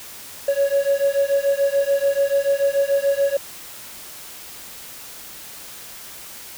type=beating tone pair; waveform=triangle; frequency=554 / 560.9 Hz; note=C#5 / C#5; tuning=-1 / +20 cents; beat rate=6.9 Hz; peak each=-17 dBFS; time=0.48-3.37 s; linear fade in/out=5 ms; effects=tanh soft clip ceiling -8 dBFS + white hiss -38 dBFS RMS until 6.57 s